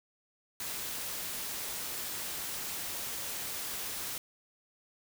white noise, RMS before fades -38 dBFS, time 0.6-4.18 s, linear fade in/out 2 ms, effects none

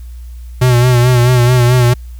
square tone with vibrato, 123.47 Hz, B2, in tune, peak -7 dBFS, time 0.61-1.94 s, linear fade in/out 10 ms, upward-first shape sine, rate 4.6 Hz, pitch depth 51 cents each way, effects added 60 Hz sine -26 dBFS peak until 2.19 s + white hiss -50 dBFS RMS until 2.19 s

